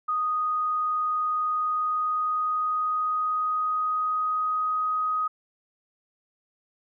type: tone with pitch glide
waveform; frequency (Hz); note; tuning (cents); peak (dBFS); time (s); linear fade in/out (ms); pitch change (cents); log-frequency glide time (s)
sine; 1242 to 1254.3; D#6 to D#6; -3 to +14; -23; 0.08-5.28; 10; +17; 1.45-4.92
effects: none